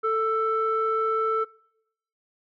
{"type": "tone with low-pass filter", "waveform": "square", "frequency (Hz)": 442.4, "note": "A4", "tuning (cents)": 9, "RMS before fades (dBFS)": -24, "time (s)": [0.03, 1.45], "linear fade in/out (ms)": 20, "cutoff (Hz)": 1200, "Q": 9.1, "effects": ["noise-tail reverb RT60 0.8 s tail -24 dB re dry"]}